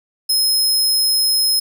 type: tone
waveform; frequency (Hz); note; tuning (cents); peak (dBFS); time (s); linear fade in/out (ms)
sawtooth; 5140; E8; -45; -11; 0.29-1.6; 10
effects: none